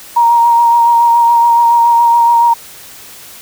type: tone with vibrato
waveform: sine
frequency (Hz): 938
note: A#5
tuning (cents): +11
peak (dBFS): -5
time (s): 0.16-2.54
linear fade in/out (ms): 10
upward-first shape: sine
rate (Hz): 7.1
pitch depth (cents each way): 18
effects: white hiss -34 dBFS RMS until 3.41 s